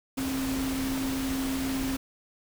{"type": "tone in noise", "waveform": "sine", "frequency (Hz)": 266.3, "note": "C4", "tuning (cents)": 31, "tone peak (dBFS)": -28, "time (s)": [0.17, 1.97], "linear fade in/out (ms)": 10, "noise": "pink", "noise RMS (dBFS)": -35, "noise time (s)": [0.17, 1.97], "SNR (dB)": 4, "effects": []}